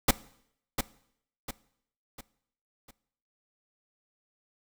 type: noise with echo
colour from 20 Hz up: pink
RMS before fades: -20 dBFS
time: 0.08-0.11 s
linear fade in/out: 5 ms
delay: 700 ms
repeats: 4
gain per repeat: -8 dB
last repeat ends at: 2.91 s
effects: noise-tail reverb RT60 0.7 s tail -20 dB re dry